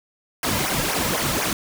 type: noise with flanger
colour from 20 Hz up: pink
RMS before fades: -23 dBFS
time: 0.43-1.53 s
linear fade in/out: 2 ms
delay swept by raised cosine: 0.24 to 2.74 ms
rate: 4 Hz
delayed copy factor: -0.9
effects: none